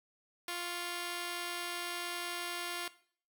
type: tone pair together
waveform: 5% pulse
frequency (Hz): 349.2 / 1108.6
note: F4 / C#6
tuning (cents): 0 / 0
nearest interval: octave + minor sixth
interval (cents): 2000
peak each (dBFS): -26 / -33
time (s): 0.48-2.88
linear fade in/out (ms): 2
effects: noise-tail reverb RT60 0.5 s tail -17 dB re dry